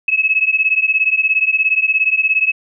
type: beating tone pair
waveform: sine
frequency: 2571 / 2588 Hz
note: E7 / E7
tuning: -44 / -32 cents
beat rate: 17 Hz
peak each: -15 dBFS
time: 0.08-2.52 s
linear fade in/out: 5 ms
effects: none